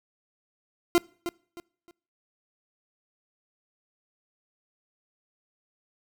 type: tone with echo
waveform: 40% pulse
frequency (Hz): 345.6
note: F4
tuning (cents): -18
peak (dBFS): -16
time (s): 0.95-0.98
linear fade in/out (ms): 0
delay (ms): 310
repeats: 3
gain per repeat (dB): -11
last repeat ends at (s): 1.91
effects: noise-tail reverb RT60 0.5 s tail -25 dB re dry